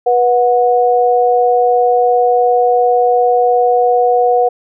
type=tone pair together; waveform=sine; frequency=488.3 / 731.1 Hz; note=B4 / F#5; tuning=-20 / -21 cents; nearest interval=perfect fifth; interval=699 cents; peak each=-11 / -11 dBFS; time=0.06-4.49 s; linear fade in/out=10 ms; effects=none

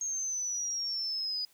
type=exponential sweep; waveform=sine; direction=down; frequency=6500 to 4927 Hz; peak=-31 dBFS; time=0.01-1.45 s; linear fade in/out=2 ms; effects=white hiss -64 dBFS RMS until 1.53 s

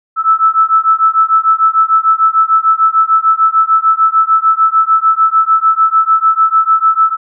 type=beating tone pair; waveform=sine; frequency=1310 / 1316.7 Hz; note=E6 / E6; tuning=-11 / -2 cents; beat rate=6.7 Hz; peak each=-10 dBFS; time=0.16-7.17 s; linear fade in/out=50 ms; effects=none

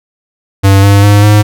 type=tone with pitch steps; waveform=square; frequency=98 / 100.23 / 102.52 / 104.85 Hz; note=G2 / G2 / G#2 / G#2; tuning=0 / +39 / -22 / +17 cents; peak=-3 dBFS; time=0.63-1.43 s; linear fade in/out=20 ms; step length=200 ms; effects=none

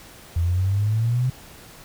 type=exponential sweep; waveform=sine; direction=up; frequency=82.5 to 130 Hz; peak=-18 dBFS; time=0.36-1.3 s; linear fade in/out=5 ms; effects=pink hiss -45 dBFS RMS until 1.84 s

